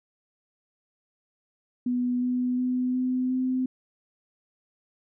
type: tone with pitch steps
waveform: sine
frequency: 246.9 / 249.3 / 251.8 / 254.3 / 256.8 Hz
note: B3 / B3 / B3 / C4 / C4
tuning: 0 / +16 / +34 / -49 / -32 cents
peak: -23 dBFS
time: 1.86-3.66 s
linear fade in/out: 5 ms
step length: 360 ms
effects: none